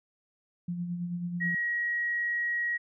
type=tone with tremolo; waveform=sine; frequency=174.8 Hz; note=F3; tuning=2 cents sharp; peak=-29 dBFS; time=0.68-1.55 s; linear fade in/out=5 ms; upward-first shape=sine; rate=9.2 Hz; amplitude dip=45%
type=tone; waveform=sine; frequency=1901 Hz; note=A#6; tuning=33 cents sharp; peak=-27 dBFS; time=1.4-2.78 s; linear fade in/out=20 ms
effects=none